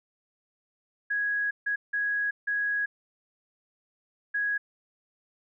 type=tone bursts at uneven times; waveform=sine; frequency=1661.2 Hz; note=G#6; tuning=in tune; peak=-25 dBFS; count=5; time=1.1-1.51 / 1.66-1.76 / 1.93-2.31 / 2.47-2.86 / 4.34-4.58 s; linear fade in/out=10 ms; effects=none